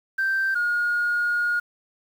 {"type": "tone pair in turn", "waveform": "sine", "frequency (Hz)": [1565, 1432.5], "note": ["G6", "F6"], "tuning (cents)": [-3, 44], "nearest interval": "major second", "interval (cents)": 153, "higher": "first", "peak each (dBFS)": -19, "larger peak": "neither", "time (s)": [[0.18, 0.55], [0.55, 1.6]], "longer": "second", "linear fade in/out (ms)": 10, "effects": ["tanh soft clip ceiling -17 dBFS", "8-bit"]}